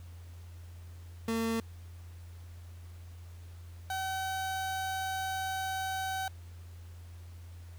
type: tone pair in turn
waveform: 30% pulse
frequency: 226.8 / 762.9 Hz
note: A#3 / G5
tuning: -47 / -47 cents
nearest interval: octave + major sixth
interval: 2100 cents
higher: second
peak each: -27 / -30 dBFS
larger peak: first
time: 1.28-1.6 / 3.9-6.28 s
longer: second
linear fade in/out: 2 ms
effects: added 86 Hz sine -45 dBFS peak until 7.78 s + pink hiss -61 dBFS RMS until 7.78 s